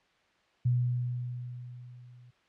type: tone with level ramp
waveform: sine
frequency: 123 Hz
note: B2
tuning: 7 cents flat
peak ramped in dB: -22 to -52 dBFS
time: 0.65-2.31 s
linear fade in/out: 10 ms
effects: white hiss -67 dBFS RMS until 2.48 s + low-pass 3000 Hz 12 dB/octave